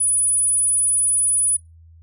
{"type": "tone", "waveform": "sine", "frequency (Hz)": 9890, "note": "D#9", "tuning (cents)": -12, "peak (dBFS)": -15, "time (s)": [0, 1.57], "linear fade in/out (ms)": 10, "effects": ["noise-tail reverb RT60 0.2 s tail -23 dB re dry", "added 82 Hz sine -44 dBFS peak until 2.02 s"]}